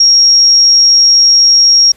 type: tone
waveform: sine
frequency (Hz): 5588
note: F8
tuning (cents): 0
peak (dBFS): -3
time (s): 0-1.92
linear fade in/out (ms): 5
effects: pink hiss -46 dBFS RMS until 1.96 s + resampled to 32000 Hz